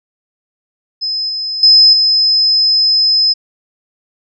sine tone with level steps, 5100 Hz, D#8, 42 cents sharp, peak -15 / -17 / -3 / -8 dBFS, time 1.01-3.34 s, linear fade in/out 20 ms, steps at 1.29 / 1.63 / 1.93 s, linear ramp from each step 2 ms, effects none

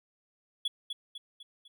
triangle tone with echo, 3381 Hz, G#7, 30 cents sharp, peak -26 dBFS, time 0.65-0.68 s, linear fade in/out 5 ms, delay 250 ms, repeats 4, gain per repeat -6 dB, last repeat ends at 1.68 s, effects none

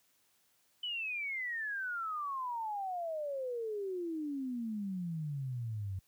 sine exponential sweep, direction down, 3012 to 92.1 Hz, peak -35 dBFS, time 0.83-5.99 s, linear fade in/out 5 ms, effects white hiss -72 dBFS RMS until 6.07 s + high-pass 60 Hz 12 dB/octave

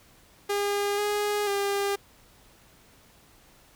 sawtooth tone with pitch steps, 406 / 414.3 / 400.7 Hz, G#4 / G#4 / G4, -39 / -4 / +38 cents, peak -21 dBFS, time 0.49-1.96 s, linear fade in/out 10 ms, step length 490 ms, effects pink hiss -57 dBFS RMS until 3.75 s

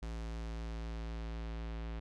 square tone with low-pass filter sweep, 56 Hz, A1, 31 cents sharp, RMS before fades -41 dBFS, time 0.02-2 s, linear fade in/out 10 ms, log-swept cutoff 6900 to 3400 Hz, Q 1, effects none

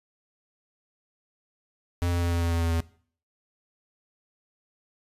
square tone with pitch steps, 87.31 / 86.66 / 86.01 / 85.37 / 84.73 / 84.09 / 83.46 / 82.84 Hz, F2 / F2 / F2 / F2 / E2 / E2 / E2 / E2, 0 / -13 / -26 / -39 / +48 / +35 / +22 / +9 cents, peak -24 dBFS, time 2.02-2.804 s, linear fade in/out 0 ms, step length 98 ms, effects noise-tail reverb RT60 0.5 s tail -20 dB re dry + resampled to 32000 Hz

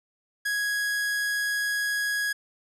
45% pulse tone, 1661.2 Hz, G#6, in tune, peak -25 dBFS, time 0.45-2.33 s, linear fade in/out 10 ms, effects resampled to 32000 Hz

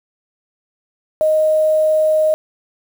sine tone with quantisation, 622.3 Hz, D#5, in tune, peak -11 dBFS, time 1.21-2.34 s, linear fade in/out 0 ms, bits 6, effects none

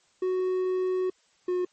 triangle tone pair in turn, 370 / 361.3 Hz, F#4 / F#4, 0 / -41 cents, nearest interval unison, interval 41 cents, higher first, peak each -22 dBFS, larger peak neither, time 0.22-1.1 / 1.48-1.65 s, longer first, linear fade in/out 5 ms, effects white hiss -65 dBFS RMS until 1.72 s + MP3 32 kbps

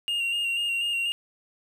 triangle tone with vibrato, 2794 Hz, F7, in tune, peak -23 dBFS, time 0.08-1.12 s, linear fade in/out 0 ms, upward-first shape square, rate 4.1 Hz, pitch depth 25 cents each way, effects none

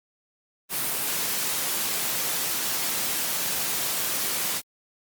white high-pass noise, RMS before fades -27 dBFS, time 0.69-4.62 s, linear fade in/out 50 ms, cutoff 110 Hz, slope 24 dB/octave, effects Opus 32 kbps

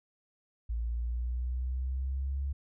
sine exponential sweep, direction up, 56.6 to 69.7 Hz, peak -30 dBFS, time 0.69-2.53 s, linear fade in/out 10 ms, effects none

